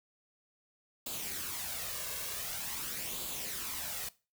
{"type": "noise with flanger", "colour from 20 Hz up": "white", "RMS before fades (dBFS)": -39, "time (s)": [1.06, 4.09], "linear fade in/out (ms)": 5, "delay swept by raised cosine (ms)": [0.26, 1.86], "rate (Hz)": 0.46, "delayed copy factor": 0.55, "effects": ["noise-tail reverb RT60 0.3 s tail -19 dB re dry"]}